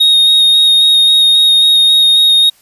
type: tone with vibrato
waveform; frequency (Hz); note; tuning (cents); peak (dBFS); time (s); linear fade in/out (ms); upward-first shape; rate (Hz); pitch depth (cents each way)
triangle; 3729; A#7; 0; -4; 0-2.5; 10; square; 3.7; 10
effects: white hiss -49 dBFS RMS until 2.61 s + resampled to 32000 Hz